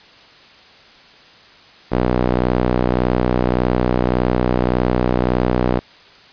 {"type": "tone with band-pass filter", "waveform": "sawtooth", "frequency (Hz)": 61.74, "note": "B1", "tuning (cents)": 0, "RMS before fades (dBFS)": -17, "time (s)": [1.91, 5.8], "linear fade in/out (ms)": 20, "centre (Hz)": 450, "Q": 0.67, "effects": ["white hiss -45 dBFS RMS until 6.32 s", "resampled to 11025 Hz"]}